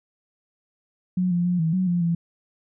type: tone with pitch steps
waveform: sine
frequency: 182.3 / 174.4 / 178 / 161.6 / 185.6 / 174.8 / 169 Hz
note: F#3 / F3 / F3 / E3 / F#3 / F3 / E3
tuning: -25 / -2 / +33 / -34 / +6 / +2 / +43 cents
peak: -19 dBFS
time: 1.17-2.15 s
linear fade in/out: 5 ms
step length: 140 ms
effects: none